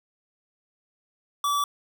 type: tone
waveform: square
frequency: 1153 Hz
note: D6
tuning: 32 cents flat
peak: -23 dBFS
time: 1.44-1.64 s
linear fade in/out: 2 ms
effects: none